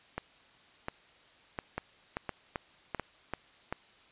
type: two click trains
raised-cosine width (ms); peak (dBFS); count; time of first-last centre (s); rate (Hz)
0.5; -18 / -19; 6 / 5; 1.78-3.726 / 0.18-2.997; 2.57 / 1.42
effects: white hiss -60 dBFS RMS until 4.11 s + resampled to 8000 Hz